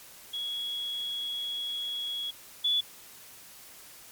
sine tone pair in turn, 3339 / 3435 Hz, G#7 / A7, +9 / -42 cents, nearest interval unison, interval 49 cents, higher second, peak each -31 / -23 dBFS, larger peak second, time 0.33-2.31 / 2.64-2.81 s, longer first, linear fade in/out 10 ms, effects white hiss -50 dBFS RMS until 4.11 s + MP3 96 kbps

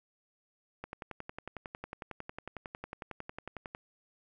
click train, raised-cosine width 0.5 ms, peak -25 dBFS, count 33, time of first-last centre 0.84-3.749 s, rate 11 Hz, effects none

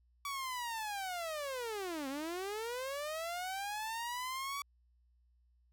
sawtooth linear two-way sweep, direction down then up, 1144 to 261.4 to 1144 Hz, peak -34 dBFS, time 0.25-4.62 s, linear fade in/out 2 ms, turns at 2.08 s, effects added 60 Hz sine -67 dBFS peak until 5.72 s

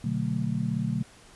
sine chord, B minor seventh, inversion none, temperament just, 123.47 / 148.16 / 185.21 / 222.2 Hz, B2 / D3 / F#3 / A3, 0 / +16 / +2 / +17 cents, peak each -31 dBFS, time 0.04-1.03 s, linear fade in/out 5 ms, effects pink hiss -53 dBFS RMS until 1.35 s + resampled to 24000 Hz

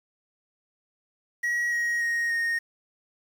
triangle tone with pitch steps, 1909 / 1890.3 / 1871.9 / 1853.6 Hz, A#6 / A#6 / A#6 / A#6, +41 / +24 / +7 / -10 cents, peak -22 dBFS, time 1.43-2.59 s, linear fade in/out 10 ms, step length 290 ms, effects 8-bit

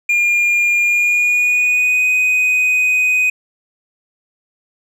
triangle tone with pitch glide, 2412 to 2499 Hz, D7 to D#7, +46 to +7 cents, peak -10 dBFS, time 0.09-3.3 s, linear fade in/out 5 ms, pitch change +61 cents, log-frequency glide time 0.82-2.06 s, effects none

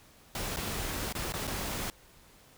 pink noise with dropouts, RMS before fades -35 dBFS, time 0.35-1.9 s, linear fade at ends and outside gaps 1 ms, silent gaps 0.562-0.569 / 1.125-1.151 / 1.322-1.338 / 1.471-1.476 s, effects pink hiss -58 dBFS RMS until 2.57 s

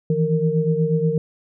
sine tone cluster, 157.9 / 166.2 / 460.7 Hz, D#3 / E3 / A#4, +26 / +15 / -20 cents, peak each -21 dBFS, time 0.1-1.18 s, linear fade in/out 2 ms, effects none

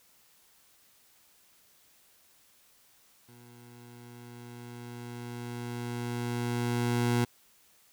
20% pulse tone with level ramp, 120 Hz, B2, 49 cents flat, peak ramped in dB -48 to -19 dBFS, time 3.28-7.25 s, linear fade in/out 10 ms, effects white hiss -63 dBFS RMS until 7.92 s

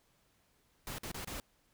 pink noise with dropouts, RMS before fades -42 dBFS, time 0.87-1.4 s, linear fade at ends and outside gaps 1 ms, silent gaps 0.984-1.033 / 1.116-1.144 / 1.247-1.273 s, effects pink hiss -72 dBFS RMS until 1.73 s

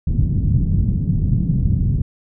white low-pass noise, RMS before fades -17 dBFS, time 0.07-2.02 s, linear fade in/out 5 ms, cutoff 170 Hz, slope 24 dB/octave, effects none

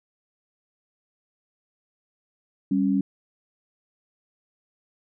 sine tone pair together, 195.3 / 276.2 Hz, G3 / C#4, -6 / -6 cents, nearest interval tritone, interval 600 cents, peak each -22 dBFS, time 2.71-3.01 s, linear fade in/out 5 ms, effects none

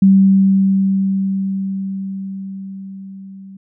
sine tone with level ramp, 193.5 Hz, G3, 22 cents flat, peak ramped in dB -5 to -33 dBFS, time 0.02-3.57 s, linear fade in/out 5 ms, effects none

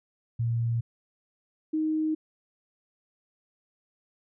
sine tone pair in turn, 116.54 / 312.3 Hz, A#2 / D#4, 0 / +7 cents, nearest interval octave + perfect fourth, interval 1707 cents, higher second, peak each -24 dBFS, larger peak neither, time 0.39-0.81 / 1.73-2.15 s, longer neither, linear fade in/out 10 ms, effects none

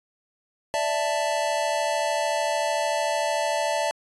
square chord, D suspended second, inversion none, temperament just, 587.3 / 660.7 / 881 Hz, D5 / E5 / A5, 0 / +4 / +2 cents, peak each -28 dBFS, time 0.74-3.91 s, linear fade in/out 0 ms, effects resampled to 24000 Hz

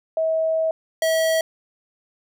sine / square tone pair in turn, 643 / 645.8 Hz, E5 / E5, -43 / -36 cents, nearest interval unison, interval 7 cents, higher second, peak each -18 dBFS, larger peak neither, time 0.17-0.71 / 1.02-1.41 s, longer first, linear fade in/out 2 ms, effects none

